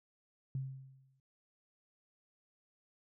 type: tone with exponential decay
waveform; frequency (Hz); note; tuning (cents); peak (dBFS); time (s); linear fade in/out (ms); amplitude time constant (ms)
sine; 133.3; C3; +33; -33; 0.55-1.2; 2; 140
effects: none